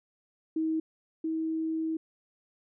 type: tone pair in turn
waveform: sine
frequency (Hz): 318.7 / 320.7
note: D#4 / E4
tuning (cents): +42 / -48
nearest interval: unison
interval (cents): 10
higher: second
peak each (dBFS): -26 / -28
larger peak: first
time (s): 0.56-0.8 / 1.24-1.97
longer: second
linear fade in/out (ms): 5
effects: none